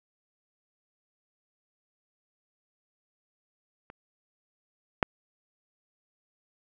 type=clicks; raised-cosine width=0.5 ms; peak=-29 / -6 dBFS; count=2; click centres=3.901 / 5.028 s; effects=none